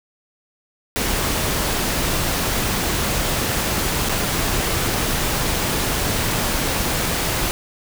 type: noise with dropouts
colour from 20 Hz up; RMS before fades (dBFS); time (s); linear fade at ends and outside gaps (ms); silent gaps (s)
pink; -21; 0.96-7.51; 0; 4.088-4.094
effects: none